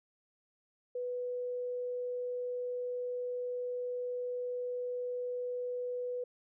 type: tone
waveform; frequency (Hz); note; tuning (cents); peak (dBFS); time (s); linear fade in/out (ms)
sine; 493.9; B4; 0; -34; 0.95-6.24; 5
effects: none